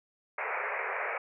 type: band-pass noise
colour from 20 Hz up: white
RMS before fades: -34 dBFS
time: 0.38-1.18 s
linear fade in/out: 5 ms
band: 400 to 2400 Hz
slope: 96 dB/octave
effects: none